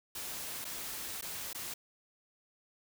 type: noise with dropouts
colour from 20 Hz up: white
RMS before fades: -41 dBFS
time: 0.15-1.74 s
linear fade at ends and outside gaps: 5 ms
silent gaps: 0.645-0.65 / 1.212-1.223 / 1.531-1.547 s
effects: none